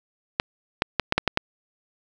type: clicks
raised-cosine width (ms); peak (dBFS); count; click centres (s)
0.3; -3; 7; 0.399 / 0.821 / 0.997 / 1.124 / 1.18 / 1.277 / 1.374
effects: none